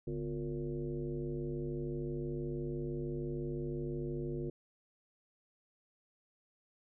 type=tone with frequency modulation; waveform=sine; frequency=248.3 Hz; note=B3; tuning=9 cents sharp; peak=-35 dBFS; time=0.07-4.5 s; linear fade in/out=5 ms; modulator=106 Hz; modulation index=1.8; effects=none